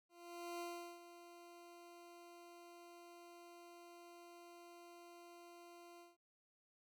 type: tone with ADSR envelope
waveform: 20% pulse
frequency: 345.6 Hz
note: F4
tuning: 18 cents flat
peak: -39 dBFS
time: 0.09-6.17 s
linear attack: 510 ms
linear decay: 390 ms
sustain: -13 dB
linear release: 170 ms
effects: none